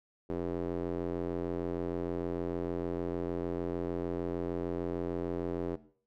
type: tone with band-pass filter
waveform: square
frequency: 43.29 Hz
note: F1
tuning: 14 cents flat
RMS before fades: -35 dBFS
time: 0.29-5.76 s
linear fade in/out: 10 ms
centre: 390 Hz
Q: 1.9
effects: noise-tail reverb RT60 0.5 s tail -17 dB re dry